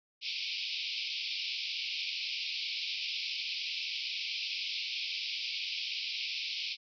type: band-pass noise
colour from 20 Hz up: pink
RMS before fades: -37 dBFS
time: 0.21-6.77 s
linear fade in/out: 50 ms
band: 2300 to 5300 Hz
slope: 96 dB/octave
effects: none